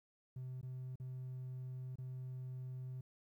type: tone with dropouts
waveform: triangle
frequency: 128.5 Hz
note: C3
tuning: 31 cents flat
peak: -40 dBFS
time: 0.36-3.01 s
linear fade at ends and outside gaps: 5 ms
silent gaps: 0.613-0.629 / 0.957-0.999 / 1.957-1.984 s
effects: tanh soft clip ceiling -38 dBFS + 13-bit